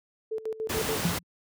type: tone with tremolo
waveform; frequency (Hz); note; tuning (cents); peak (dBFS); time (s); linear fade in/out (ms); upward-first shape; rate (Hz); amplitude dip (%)
sine; 440; A4; 0; -28; 0.31-0.96; 10; square; 6.9; 80
type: noise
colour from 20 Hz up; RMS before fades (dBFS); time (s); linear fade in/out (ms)
pink; -30; 0.69-1.19; 10
type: tone with exponential decay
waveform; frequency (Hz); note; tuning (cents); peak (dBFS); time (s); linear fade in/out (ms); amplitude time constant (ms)
sine; 174.1; F3; -5; -20; 1.05-1.23; 2; 38
effects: high-pass 80 Hz 12 dB/octave